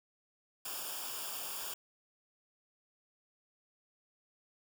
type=noise with comb filter; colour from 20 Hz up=white; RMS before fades=-41 dBFS; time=0.65-1.74 s; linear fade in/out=5 ms; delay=0.49 ms; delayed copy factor=-0.75; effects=none